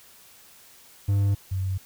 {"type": "tone pair in turn", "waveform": ["triangle", "sine"], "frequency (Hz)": [100, 94.56], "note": ["G2", "F#2"], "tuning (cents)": [35, 38], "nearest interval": "minor second", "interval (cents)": 97, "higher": "first", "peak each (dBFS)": [-17, -24], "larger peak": "first", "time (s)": [[1.08, 1.35], [1.51, 1.78]], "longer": "neither", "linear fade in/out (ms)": 10, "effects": ["white hiss -52 dBFS RMS until 1.85 s"]}